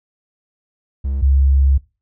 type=tone pair in turn; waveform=triangle / sine; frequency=67.9 / 68.24 Hz; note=C#2 / C#2; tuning=-35 / -27 cents; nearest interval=unison; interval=8 cents; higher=second; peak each=-16 / -10 dBFS; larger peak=second; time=1.04-1.22 / 1.22-1.78 s; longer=second; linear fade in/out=10 ms; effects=noise-tail reverb RT60 0.3 s tail -21 dB re dry